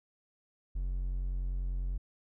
triangle tone, 45.15 Hz, F#1, 42 cents flat, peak -29 dBFS, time 0.75-1.98 s, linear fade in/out 10 ms, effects none

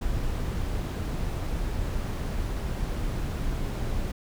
brown noise, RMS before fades -29 dBFS, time 0.01-4.12 s, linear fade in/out 10 ms, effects none

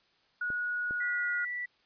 sine tone with pitch glide, 1456 to 1440.1 Hz, F#6 to F#6, -28 to -47 cents, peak -30 dBFS, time 0.41-1.45 s, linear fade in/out 5 ms, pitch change -19 cents, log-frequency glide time 0.88-1.29 s
clicks, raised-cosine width 2 ms, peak -31 dBFS, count 2, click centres 0.503 / 0.909 s
sine tone, 1960 Hz, B6, 14 cents flat, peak -33 dBFS, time 1-1.66 s, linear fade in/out 10 ms
effects white hiss -68 dBFS RMS until 1.85 s + resampled to 11025 Hz

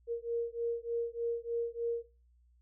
sine beating tone pair, 466.2 / 469.5 Hz, A#4 / A#4, 0 / +12 cents, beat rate 3.3 Hz, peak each -35 / -35 dBFS, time 0.07-2.06 s, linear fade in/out 50 ms, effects noise-tail reverb RT60 0.3 s tail -20 dB re dry + added 60 Hz sine -63 dBFS peak until 2.61 s

